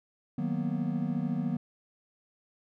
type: chord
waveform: triangle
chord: B major seventh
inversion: first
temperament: equal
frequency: 155.56 / 185 / 233.1 / 246.9 Hz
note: D#3 / F#3 / A#3 / B3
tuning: 0 / 0 / 0 / 0 cents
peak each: -32 dBFS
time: 0.38-1.57 s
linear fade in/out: 5 ms
effects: none